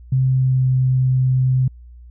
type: tone with pitch glide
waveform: sine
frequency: 130.81 to 129.23 Hz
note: C3 to C3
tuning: 0 to -21 cents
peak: -13 dBFS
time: 0.12-1.68 s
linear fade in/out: 5 ms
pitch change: -21 cents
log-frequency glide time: 0.23-0.71 s
effects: added 60 Hz sine -38 dBFS peak until 2.1 s